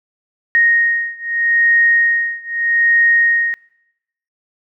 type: beating tone pair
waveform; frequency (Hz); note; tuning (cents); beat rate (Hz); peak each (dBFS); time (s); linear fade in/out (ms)
sine; 1864.7 / 1865.5; A#6 / A#6; 0 / +1; 0.8; -14 / -15; 0.55-3.54; 0
effects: noise-tail reverb RT60 0.9 s tail -23 dB re dry